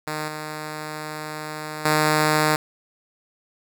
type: tone with level steps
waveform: 5% pulse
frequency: 153.5 Hz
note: D#3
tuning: 23 cents flat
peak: -15 / -19 / -6 dBFS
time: 0.07-2.56 s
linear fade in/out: 2 ms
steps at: 0.28 / 1.85 s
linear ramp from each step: 5 ms
effects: none